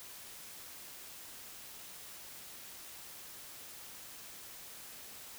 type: silence
effects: white hiss -50 dBFS RMS until 5.38 s